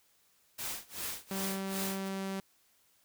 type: noise with tremolo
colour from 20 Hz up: white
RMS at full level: -37 dBFS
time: 0.58-2.09 s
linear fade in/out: 10 ms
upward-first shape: sine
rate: 2.6 Hz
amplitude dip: 95%
type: tone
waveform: sawtooth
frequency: 193.3 Hz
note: G3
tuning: 24 cents flat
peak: -31 dBFS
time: 1.31-2.4 s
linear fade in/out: 2 ms
effects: white hiss -69 dBFS RMS until 3.04 s